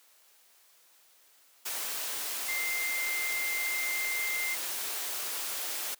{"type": "tone in noise", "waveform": "sine", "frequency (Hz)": 2093, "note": "C7", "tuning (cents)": 0, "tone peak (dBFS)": -31, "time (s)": [2.48, 4.55], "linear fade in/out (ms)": 10, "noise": "white", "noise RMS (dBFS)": -35, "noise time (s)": [1.65, 5.95], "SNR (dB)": 1, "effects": ["white hiss -62 dBFS RMS until 5.99 s", "high-pass 400 Hz 12 dB/octave"]}